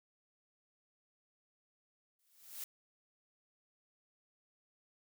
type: noise with exponential growth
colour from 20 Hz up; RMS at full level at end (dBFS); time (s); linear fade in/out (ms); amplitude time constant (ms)
blue; -41; 2.19-2.64; 2; 96
effects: none